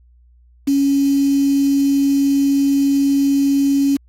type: tone with quantisation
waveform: sine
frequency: 278 Hz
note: C#4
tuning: 5 cents sharp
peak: -12 dBFS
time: 0.67-3.97 s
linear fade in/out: 10 ms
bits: 5
effects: added 60 Hz sine -47 dBFS peak until 4.08 s + AAC 48 kbps